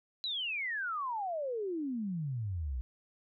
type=exponential sweep; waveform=sine; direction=down; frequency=4058 to 58.6 Hz; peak=-33 dBFS; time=0.24-2.81 s; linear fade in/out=0 ms; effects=none